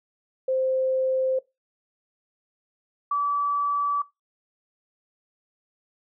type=tone pair in turn; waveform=sine; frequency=522 / 1151.7 Hz; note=C5 / D6; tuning=-4 / -34 cents; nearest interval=octave + major second; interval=1370 cents; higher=second; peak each=-21 dBFS; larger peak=neither; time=0.48-1.39 / 3.11-4.02 s; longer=neither; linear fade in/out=5 ms; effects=noise-tail reverb RT60 0.2 s tail -20 dB re dry